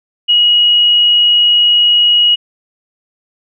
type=tone; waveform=sine; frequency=2900 Hz; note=F#7; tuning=35 cents flat; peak=-6 dBFS; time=0.28-2.36 s; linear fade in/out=20 ms; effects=none